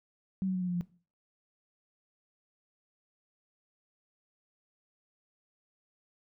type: tone with pitch steps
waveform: sine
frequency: 190 / 186.84 / 183.74 / 180.69 / 177.69 / 174.73 Hz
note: F#3 / F#3 / F#3 / F#3 / F3 / F3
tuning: +46 / +17 / -12 / -41 / +30 / +1 cents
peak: -28 dBFS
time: 0.42-0.81 s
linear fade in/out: 0 ms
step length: 65 ms
effects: noise-tail reverb RT60 0.4 s tail -19 dB re dry